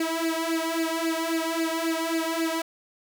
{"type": "tone with flanger", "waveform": "sawtooth", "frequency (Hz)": 327.1, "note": "E4", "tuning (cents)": -13, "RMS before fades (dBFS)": -27, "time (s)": [0, 2.62], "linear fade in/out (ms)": 5, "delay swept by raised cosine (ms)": [0.42, 2.12], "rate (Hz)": 3.7, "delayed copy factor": 0.85, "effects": []}